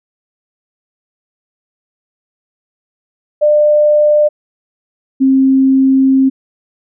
sine tone pair in turn, 598 / 266.4 Hz, D5 / C4, +31 / +31 cents, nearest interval octave + major second, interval 1400 cents, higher first, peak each -6 dBFS, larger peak neither, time 3.41-4.29 / 5.2-6.3 s, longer second, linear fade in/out 20 ms, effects none

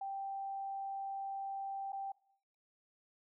sine tone with dropouts, 784 Hz, G5, in tune, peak -38 dBFS, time 0.01-2.12 s, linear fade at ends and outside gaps 5 ms, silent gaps 1.922-1.929 s, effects noise-tail reverb RT60 0.7 s tail -22 dB re dry

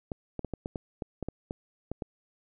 clicks, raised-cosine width 2 ms, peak -20 dBFS, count 12, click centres 0.118 / 0.393 / 0.447 / 0.537 / 0.659 / 0.758 / 1.022 / 1.227 / 1.286 / 1.509 / 1.916 / 2.022 s, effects none

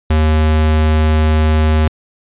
square tone, 77.78 Hz, D#2, in tune, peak -10 dBFS, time 0.1-1.88 s, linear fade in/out 5 ms, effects resampled to 8000 Hz

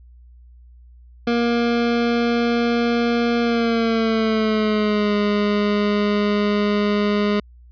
25% pulse tone with pitch glide, 236.1 to 206.7 Hz, A#3 to G#3, +22 to -8 cents, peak -13 dBFS, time 1.27-7.4 s, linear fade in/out 5 ms, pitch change -230 cents, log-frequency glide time 3.41-5.14 s, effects added 60 Hz sine -43 dBFS peak until 7.71 s + resampled to 11025 Hz

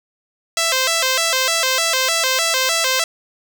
5% pulse tone with vibrato, 587.3 Hz, D5, in tune, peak -4 dBFS, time 0.57-3.04 s, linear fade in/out 2 ms, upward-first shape square, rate 3.3 Hz, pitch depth 210 cents each way, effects none

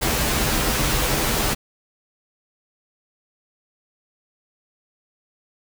pink noise with comb filter, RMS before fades -21 dBFS, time 0.01-1.55 s, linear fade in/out 20 ms, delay 11 ms, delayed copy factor -0.6, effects none

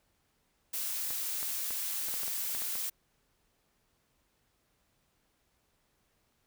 blue noise, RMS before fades -35 dBFS, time 0.73-2.9 s, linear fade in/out 10 ms
clicks, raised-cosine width 0.5 ms, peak -29 dBFS, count 10, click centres 1.106 / 1.429 / 1.707 / 2.085 / 2.14 / 2.233 / 2.28 / 2.549 / 2.62 / 2.755 s
effects pink hiss -74 dBFS RMS until 6.46 s

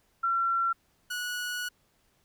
sine / sawtooth tone pair in turn, 1360 / 1465.5 Hz, F6 / F#6, -46 / -17 cents, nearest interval minor second, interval 129 cents, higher second, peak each -24 / -28 dBFS, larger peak first, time 0.23-0.73 / 1.1-1.69 s, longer second, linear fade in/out 10 ms, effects pink hiss -69 dBFS RMS until 2.24 s

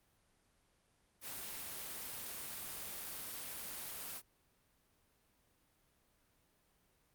white noise, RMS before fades -45 dBFS, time 1.21-4.22 s, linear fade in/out 50 ms, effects pink hiss -74 dBFS RMS until 7.14 s + Opus 32 kbps

